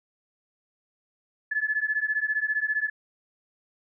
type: beating tone pair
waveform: sine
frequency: 1716 / 1731 Hz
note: A6 / A6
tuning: -44 / -29 cents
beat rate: 15 Hz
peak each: -27 dBFS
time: 1.51-2.9 s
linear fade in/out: 10 ms
effects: none